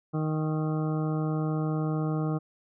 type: harmonic tone with a mistuned harmonic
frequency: 155.56 Hz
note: D#3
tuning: in tune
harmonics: 1 / 2 / 3 / 4 / 5 / 7 / 8 / 9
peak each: -27 / -32 / -37 / -41 / -41 / -45 / -43 / -50 dBFS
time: 0.13-2.39 s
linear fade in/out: 20 ms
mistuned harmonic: 9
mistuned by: -38 cents
effects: none